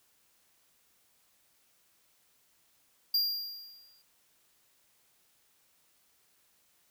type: tone with exponential decay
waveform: square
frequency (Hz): 4782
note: D8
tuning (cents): +30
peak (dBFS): -24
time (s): 3.14-4.02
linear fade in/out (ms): 5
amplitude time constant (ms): 190
effects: white hiss -69 dBFS RMS until 6.9 s